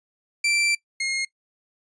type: tone pair in turn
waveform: sawtooth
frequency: 2346 / 2144 Hz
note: D7 / C7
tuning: -2 / +42 cents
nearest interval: major second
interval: 156 cents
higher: first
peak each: -16 / -20 dBFS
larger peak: first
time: 0.44-0.75 / 1-1.25 s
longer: first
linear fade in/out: 5 ms
effects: noise-tail reverb RT60 0.1 s tail -21 dB re dry + resampled to 22050 Hz